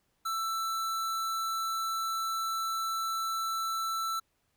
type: tone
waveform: square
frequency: 1329 Hz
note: E6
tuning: 14 cents sharp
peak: -31 dBFS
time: 0.25-4.2 s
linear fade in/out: 10 ms
effects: pink hiss -75 dBFS RMS until 4.56 s